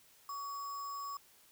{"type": "tone with sample-and-hold", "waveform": "sine", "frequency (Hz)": 1130, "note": "C#6", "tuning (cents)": 33, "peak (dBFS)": -39, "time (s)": [0.29, 1.17], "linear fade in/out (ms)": 2, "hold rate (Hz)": 6300, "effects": ["white hiss -64 dBFS RMS until 1.51 s"]}